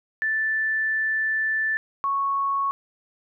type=tone pair in turn; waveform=sine; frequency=1760 / 1106.2 Hz; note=A6 / C#6; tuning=0 / -4 cents; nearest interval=minor sixth; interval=804 cents; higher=first; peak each=-21 dBFS; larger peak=neither; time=0.22-1.77 / 2.04-2.71 s; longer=first; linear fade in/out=0 ms; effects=none